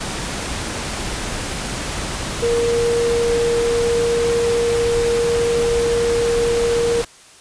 sine tone in noise, 469.7 Hz, A#4, 13 cents sharp, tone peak -15 dBFS, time 2.42-7.02 s, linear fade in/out 10 ms, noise pink, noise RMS -25 dBFS, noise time 0-7.05 s, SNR +7 dB, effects white hiss -45 dBFS RMS until 7.4 s + resampled to 22050 Hz

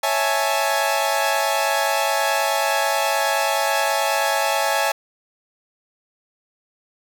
sawtooth chord, A major seventh, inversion first, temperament equal, 554.4 / 659.3 / 830.6 / 880 Hz, C#5 / E5 / G#5 / A5, 0 / 0 / 0 / 0 cents, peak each -21 / -20 / -19 / -21 dBFS, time 0.03-4.92 s, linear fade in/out 5 ms, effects none

